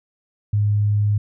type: tone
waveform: sine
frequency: 103.83 Hz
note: G#2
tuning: in tune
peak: -15 dBFS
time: 0.53-1.18 s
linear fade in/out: 5 ms
effects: none